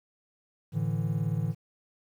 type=chord; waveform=triangle; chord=A suspended fourth; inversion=none; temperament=equal; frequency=110 / 146.83 / 164.81 Hz; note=A2 / D3 / E3; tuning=0 / 0 / 0 cents; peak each=-29 dBFS; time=0.72-1.55 s; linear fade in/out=50 ms; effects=10-bit